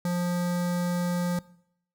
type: tone with notch filter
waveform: square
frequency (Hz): 176.2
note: F3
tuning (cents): +16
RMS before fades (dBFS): -27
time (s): 0.05-1.39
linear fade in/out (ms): 2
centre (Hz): 2800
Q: 1.5
effects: noise-tail reverb RT60 0.7 s tail -21 dB re dry